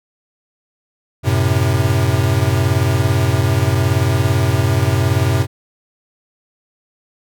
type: chord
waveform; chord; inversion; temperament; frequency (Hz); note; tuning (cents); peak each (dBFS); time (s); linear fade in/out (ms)
square; F# diminished; none; equal; 92.5 / 110 / 130.81; F#2 / A2 / C3; 0 / 0 / 0; -18; 1.23-5.47; 50
effects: none